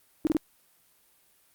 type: tone bursts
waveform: sine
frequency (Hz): 311.1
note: D#4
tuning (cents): 0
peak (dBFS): -20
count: 3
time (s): 0.25-0.368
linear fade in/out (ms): 0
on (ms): 20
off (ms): 29
effects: white hiss -64 dBFS RMS until 1.54 s + Opus 32 kbps